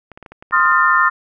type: clicks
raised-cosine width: 0.5 ms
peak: -22 dBFS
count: 11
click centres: 0.117 / 0.175 / 0.227 / 0.262 / 0.32 / 0.425 / 0.51 / 0.565 / 0.6 / 0.658 / 0.719 s
type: chord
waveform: sine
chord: F dominant seventh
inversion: second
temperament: equal with one note detuned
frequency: 1046.5 / 1244.5 / 1396.9 / 1797 Hz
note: C6 / Eb6 / F6 / A6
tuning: 0 / 0 / 0 / +36 cents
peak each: -16 dBFS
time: 0.52-1.1 s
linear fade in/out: 20 ms
effects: none